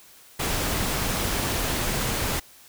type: noise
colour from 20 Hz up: pink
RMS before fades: -26 dBFS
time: 0.39-2.4 s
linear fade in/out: 10 ms
effects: white hiss -51 dBFS RMS until 2.68 s